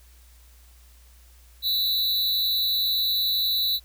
square tone with amplitude modulation, 3951 Hz, B7, in tune, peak -19 dBFS, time 1.62-3.8 s, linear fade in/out 50 ms, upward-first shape sine, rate 289 Hz, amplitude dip 65%, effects added 60 Hz sine -50 dBFS peak until 3.84 s + white hiss -58 dBFS RMS until 3.84 s

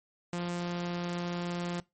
sawtooth tone, 174.61 Hz, F3, in tune, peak -28 dBFS, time 0.33-1.8 s, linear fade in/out 2 ms, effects noise-tail reverb RT60 0.2 s tail -20 dB re dry + MP3 32 kbps

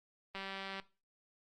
click train, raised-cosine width 0.3 ms, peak -27 dBFS, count 88, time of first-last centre 0.35-0.798 s, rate 194 Hz, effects noise-tail reverb RT60 0.3 s tail -18 dB re dry + Opus 32 kbps

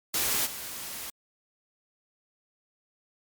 white noise with level steps, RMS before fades -27 / -38 dBFS, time 0.14-1.1 s, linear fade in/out 2 ms, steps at 0.45 s, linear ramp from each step 20 ms, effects MP3 96 kbps

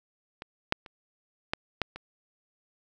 clicks, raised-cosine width 0.3 ms, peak -23 / -7 / -29 / -11 / -10 / -24 dBFS, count 6, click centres 0.421 / 0.724 / 0.862 / 1.535 / 1.817 / 1.96 s, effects none

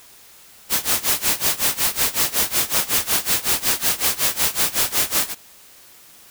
white noise with tremolo, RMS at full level -17 dBFS, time 0.69-5.35 s, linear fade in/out 50 ms, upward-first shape sine, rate 5.4 Hz, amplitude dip 90%, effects white hiss -47 dBFS RMS until 6.3 s

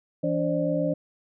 sine tone cluster, 166.5 / 288.9 / 531 / 599 Hz, E3 / D4 / C5 / D5, +18 / -28 / +25 / +34 cents, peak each -28 dBFS, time 0.23-0.94 s, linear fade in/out 10 ms, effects none

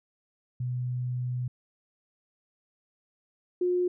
sine tone pair in turn, 124.6 / 358.6 Hz, B2 / F4, +16 / +46 cents, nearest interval octave + tritone, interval 1830 cents, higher second, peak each -28 / -23 dBFS, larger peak second, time 0.6-1.48 / 3.61-3.88 s, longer first, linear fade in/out 5 ms, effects none

